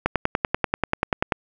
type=click train; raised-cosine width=0.5 ms; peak=-4 dBFS; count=14; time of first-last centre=0.06-1.322 s; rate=10.3 Hz; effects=none